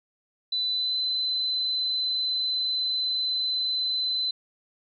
sine tone with pitch glide, 3996 to 4038 Hz, B7 to B7, +20 to +38 cents, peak -24 dBFS, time 0.52-4.31 s, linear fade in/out 5 ms, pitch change +18 cents, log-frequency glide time 0.71-0.97 s, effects none

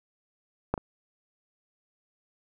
clicks, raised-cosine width 1 ms, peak -11 / -21 dBFS, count 2, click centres 0.74 / 0.778 s, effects none

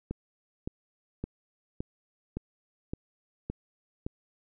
click train, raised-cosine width 3 ms, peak -20 dBFS, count 8, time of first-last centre 0.11-4.065 s, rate 1.77 Hz, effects none

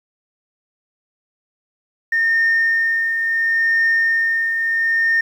sine tone with tremolo, 1824 Hz, A#6, 38 cents flat, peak -11 dBFS, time 2.12-5.21 s, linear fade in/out 5 ms, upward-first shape triangle, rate 0.72 Hz, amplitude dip 50%, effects tanh soft clip ceiling -10 dBFS + 8-bit

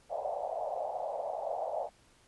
pink band-pass noise, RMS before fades -36 dBFS, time 0.09-1.9 s, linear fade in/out 50 ms, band 580 to 770 Hz, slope 48 dB/octave, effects pink hiss -64 dBFS RMS until 2.27 s + resampled to 24000 Hz

